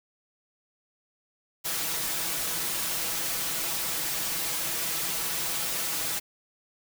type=noise with comb filter; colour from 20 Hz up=white; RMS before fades=-30 dBFS; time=1.64-6.2 s; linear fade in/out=20 ms; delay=6.1 ms; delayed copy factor=+0.75; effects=none